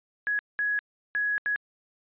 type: tone bursts at uneven times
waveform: sine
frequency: 1674 Hz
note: G#6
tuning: 13 cents sharp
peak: -24 dBFS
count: 4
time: 0.27-0.39 / 0.59-0.79 / 1.15-1.38 / 1.46-1.56 s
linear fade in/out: 0 ms
effects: resampled to 8000 Hz